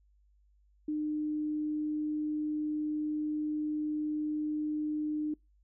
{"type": "tone", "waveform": "sine", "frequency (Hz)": 303.2, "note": "D#4", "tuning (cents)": -45, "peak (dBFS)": -30, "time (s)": [0.88, 5.34], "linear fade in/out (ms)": 5, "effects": ["noise-tail reverb RT60 0.2 s tail -26 dB re dry", "added 50 Hz sine -63 dBFS peak until 5.63 s"]}